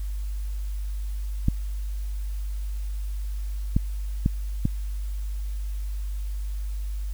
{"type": "clicks", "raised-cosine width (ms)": 5, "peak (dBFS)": -8, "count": 4, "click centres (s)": [1.484, 3.765, 4.261, 4.654], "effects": ["added 50 Hz sine -27 dBFS peak until 7.13 s", "white hiss -52 dBFS RMS until 7.13 s"]}